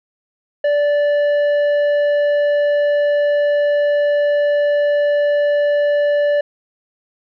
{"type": "tone with tanh clipping", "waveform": "sine", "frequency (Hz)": 583, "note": "D5", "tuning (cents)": -13, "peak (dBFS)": -14, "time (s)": [0.64, 6.41], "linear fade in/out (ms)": 5, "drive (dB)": 8, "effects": []}